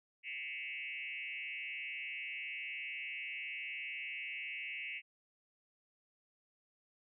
sine tone with frequency modulation, 2421 Hz, D#7, 48 cents flat, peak -40 dBFS, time 0.23-5.02 s, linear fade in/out 50 ms, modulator 141 Hz, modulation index 2.6, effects none

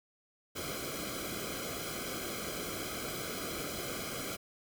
pink noise with comb filter, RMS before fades -39 dBFS, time 0.55-4.37 s, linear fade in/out 20 ms, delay 1.1 ms, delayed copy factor -0.9, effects none

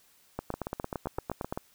two click trains, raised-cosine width 1 ms, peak -19 / -18 dBFS, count 9 / 11, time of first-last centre 0.54-1.575 / 0.39-1.525 s, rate 7.73 / 8.81 Hz, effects white hiss -63 dBFS RMS until 1.74 s

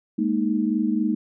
sine chord, Ab suspended second, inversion none, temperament equal with one note detuned, 209.2 / 233.1 / 311.1 Hz, Ab3 / Bb3 / Eb4, +13 / 0 / 0 cents, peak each -24 dBFS, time 0.18-1.15 s, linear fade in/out 10 ms, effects none

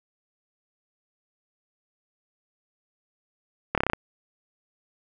slowing click train, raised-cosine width 0.5 ms, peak -7 dBFS, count 7, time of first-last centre 3.75-3.934 s, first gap 27 ms, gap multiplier 1.05, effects none

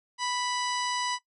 harmonic tone, 987.8 Hz, B5, in tune, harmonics 1 / 2 / 3 / 4 / 5 / 6 / 7 / 8 / 9 / 10, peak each -31 / -36 / -37 / -39 / -37 / -39 / -51 / -43 / -48 / -53 dBFS, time 0.18-1.19 s, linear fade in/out 50 ms, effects noise-tail reverb RT60 0.1 s tail -18 dB re dry

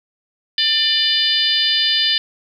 harmonic tone with a mistuned harmonic, 595 Hz, D5, 22 cents sharp, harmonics 3 / 4 / 5 / 6 / 7 / 8, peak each -24 / -30 / -19 / -19 / -23 / -20 dBFS, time 0.58-2.18 s, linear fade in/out 2 ms, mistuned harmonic 8, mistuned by +22 cents, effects 8-bit

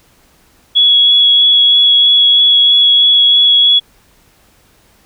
sine tone with vibrato, 3359 Hz, G#7, 19 cents sharp, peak -5 dBFS, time 0.75-3.8 s, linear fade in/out 20 ms, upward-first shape sine, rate 3.1 Hz, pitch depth 9 cents each way, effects pink hiss -50 dBFS RMS until 5.05 s

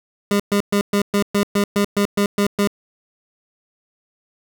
25% pulse tone bursts, 202.7 Hz, G#3, 42 cents flat, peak -11 dBFS, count 12, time 0.31-2.674 s, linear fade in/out 2 ms, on 87 ms, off 120 ms, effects none

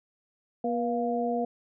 sine tone cluster, 240 / 481.4 / 699 Hz, B3 / B4 / F5, -49 / -44 / +1 cents, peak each -30 dBFS, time 0.64-1.45 s, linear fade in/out 5 ms, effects none

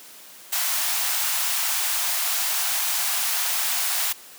white high-pass noise, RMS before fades -24 dBFS, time 0.52-4.13 s, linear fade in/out 10 ms, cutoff 650 Hz, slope 96 dB/octave, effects white hiss -45 dBFS RMS until 4.38 s + high-pass 200 Hz 12 dB/octave

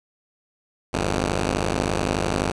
5% pulse tone pair together, 51.71 / 87.31 Hz, G#1 / F2, -7 / 0 cents, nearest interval major sixth, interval 907 cents, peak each -12 / -14 dBFS, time 0.93-2.52 s, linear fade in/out 10 ms, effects resampled to 22050 Hz + 7-bit

